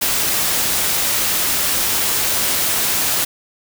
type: noise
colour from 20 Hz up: white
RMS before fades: -18 dBFS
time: 0.01-3.25 s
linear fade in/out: 10 ms
effects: none